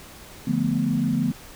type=chord; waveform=sine; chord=B half-diminished seventh; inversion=first; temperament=equal; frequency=146.83 / 174.61 / 220 / 246.9 Hz; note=D3 / F3 / A3 / B3; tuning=0 / 0 / 0 / 0 cents; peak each=-27 / -27 / -25 / -24 dBFS; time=0.47-1.32 s; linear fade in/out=5 ms; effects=pink hiss -44 dBFS RMS until 1.55 s